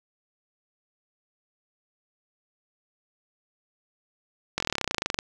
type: slowing click train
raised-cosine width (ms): 0.2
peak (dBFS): -8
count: 20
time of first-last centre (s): 4.58-5.189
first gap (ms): 22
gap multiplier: 1.04
effects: none